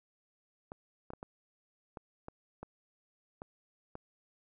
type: clicks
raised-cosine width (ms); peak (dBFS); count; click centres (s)
1; -29; 9; 0.719 / 1.104 / 1.135 / 1.229 / 1.972 / 2.284 / 2.63 / 3.419 / 3.954
effects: none